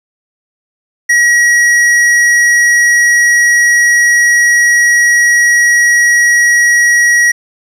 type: tone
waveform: square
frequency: 1910 Hz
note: A#6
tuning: 42 cents sharp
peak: -6 dBFS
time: 1.09-7.32 s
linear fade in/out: 10 ms
effects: low-pass 9000 Hz 12 dB/octave + 7-bit